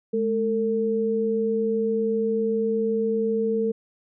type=tone pair together; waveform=sine; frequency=213 / 451.3 Hz; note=G#3 / A4; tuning=+44 / +44 cents; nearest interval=octave + minor second; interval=1300 cents; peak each=-26 / -22 dBFS; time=0.13-3.72 s; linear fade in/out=10 ms; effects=none